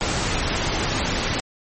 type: noise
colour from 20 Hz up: pink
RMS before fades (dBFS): -23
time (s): 0.01-1.4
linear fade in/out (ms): 0
effects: MP3 32 kbps